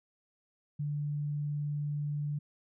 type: tone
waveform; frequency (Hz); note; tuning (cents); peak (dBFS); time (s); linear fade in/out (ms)
sine; 146.83; D3; 0; -31; 0.79-2.39; 10
effects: none